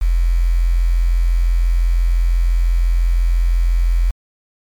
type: tone with quantisation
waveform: sine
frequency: 42.92 Hz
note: F1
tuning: 29 cents flat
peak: -11 dBFS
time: 0.01-4.11 s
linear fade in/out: 10 ms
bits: 6
effects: MP3 96 kbps